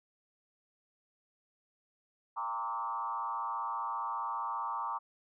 sine tone with frequency modulation, 1033 Hz, C6, 22 cents flat, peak -33 dBFS, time 2.36-4.99 s, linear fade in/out 20 ms, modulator 115 Hz, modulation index 1.7, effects none

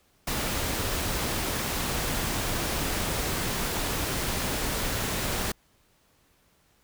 pink noise, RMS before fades -29 dBFS, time 0.27-5.52 s, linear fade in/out 5 ms, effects pink hiss -65 dBFS RMS until 6.83 s

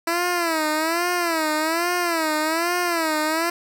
10% pulse tone with vibrato, 330 Hz, E4, 2 cents sharp, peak -12 dBFS, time 0.07-3.5 s, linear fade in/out 5 ms, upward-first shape sine, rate 1.2 Hz, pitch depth 130 cents each way, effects none

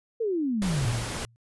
sine exponential sweep, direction down, 473.9 to 106.7 Hz, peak -24 dBFS, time 0.2-0.93 s, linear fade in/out 10 ms
pink noise, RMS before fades -33 dBFS, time 0.62-1.25 s, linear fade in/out 0 ms
sine tone with exponential decay, 116.1 Hz, A#2, 7 cents flat, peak -19 dBFS, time 0.85-1.36 s, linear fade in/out 0 ms, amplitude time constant 110 ms
effects resampled to 24000 Hz

